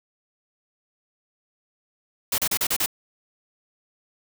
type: noise bursts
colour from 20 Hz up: white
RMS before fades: -23 dBFS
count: 6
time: 2.32-2.861 s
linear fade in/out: 5 ms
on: 61 ms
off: 35 ms
effects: none